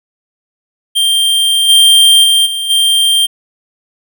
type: tone with level steps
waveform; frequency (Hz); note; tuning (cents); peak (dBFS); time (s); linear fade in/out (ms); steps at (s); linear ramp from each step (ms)
square; 3174; G7; +21; -9 / -4 / -7 / -16 / -8; 0.95-3.27; 20; 1.68 / 2.23 / 2.45 / 2.69; 20
effects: none